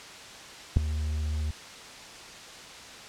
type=tone with ADSR envelope; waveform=triangle; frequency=76.2 Hz; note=D#2; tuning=36 cents flat; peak=-9 dBFS; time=0.76-1.51 s; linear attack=10 ms; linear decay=4 ms; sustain=-16 dB; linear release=4 ms; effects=white hiss -44 dBFS RMS until 3.08 s + low-pass 6000 Hz 12 dB/octave

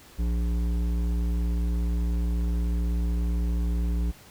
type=tone with hard clipping; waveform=sine; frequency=58.27 Hz; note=A#1; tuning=in tune; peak=-25 dBFS; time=0.18-4.12 s; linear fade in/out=20 ms; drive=11 dB; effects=pink hiss -51 dBFS RMS until 4.3 s

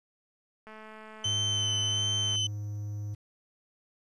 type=click train; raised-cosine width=0.5 ms; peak=-33 dBFS; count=367; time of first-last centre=0.67-2.357 s; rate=217 Hz
type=tone with vibrato; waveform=35% pulse; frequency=3065 Hz; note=G7; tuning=40 cents flat; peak=-25 dBFS; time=1.24-2.47 s; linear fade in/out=5 ms; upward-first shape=sine; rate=1.4 Hz; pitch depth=16 cents each way
type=tone with pitch glide; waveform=triangle; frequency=104.5 to 103.72 Hz; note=G#2 to G#2; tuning=+11 to -2 cents; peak=-31 dBFS; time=1.25-3.15 s; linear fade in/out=10 ms; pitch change=-13 cents; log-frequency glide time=2.4-2.5 s
effects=resampled to 24000 Hz + 10-bit

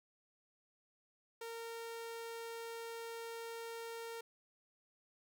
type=tone; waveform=sawtooth; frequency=460.2 Hz; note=A#4; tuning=22 cents flat; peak=-40 dBFS; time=1.41-4.21 s; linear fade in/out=5 ms; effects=none

